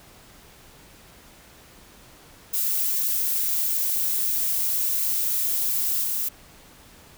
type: noise with level steps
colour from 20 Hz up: violet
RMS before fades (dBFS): -24 / -26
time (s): 2.53-6.29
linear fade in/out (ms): 10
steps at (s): 6.03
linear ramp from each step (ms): 10
effects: pink hiss -50 dBFS RMS until 7.17 s